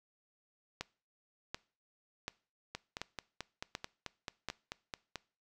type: two click trains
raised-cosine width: 0.2 ms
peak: -22 / -20 dBFS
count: 12 / 6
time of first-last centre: 2.75-5.157 / 0.81-4.486 s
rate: 4.57 / 1.36 Hz
effects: noise-tail reverb RT60 0.4 s tail -22 dB re dry